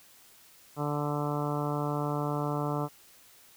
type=harmonic tone; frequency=146.83 Hz; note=D3; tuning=in tune; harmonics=1 / 2 / 3 / 4 / 5 / 6 / 7 / 8 / 9; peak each=-32 / -35 / -37 / -38 / -39 / -40 / -40 / -41 / -42 dBFS; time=0.76-2.89 s; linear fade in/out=50 ms; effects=white hiss -57 dBFS RMS until 3.56 s